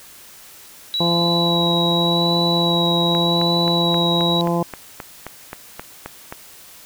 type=tone with vibrato; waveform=sine; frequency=3901 Hz; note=B7; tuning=22 cents flat; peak=-19 dBFS; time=0.94-4.41 s; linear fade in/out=0 ms; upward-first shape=sine; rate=0.86 Hz; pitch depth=18 cents each way
type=harmonic tone; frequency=171 Hz; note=F3; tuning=36 cents flat; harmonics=1 / 2 / 3 / 4 / 5 / 6; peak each=-20 / -23 / -25 / -26 / -27 / -28 dBFS; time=1-4.63 s; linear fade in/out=5 ms
type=click train; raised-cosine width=0.5 ms; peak=-14 dBFS; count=13; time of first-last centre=3.15-6.325 s; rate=3.78 Hz
effects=white hiss -43 dBFS RMS until 6.85 s